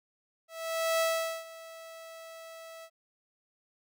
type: tone with ADSR envelope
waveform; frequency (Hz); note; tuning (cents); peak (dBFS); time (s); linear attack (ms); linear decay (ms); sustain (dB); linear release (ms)
sawtooth; 654; E5; -14; -21; 0.48-2.9; 520; 440; -20; 61
effects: none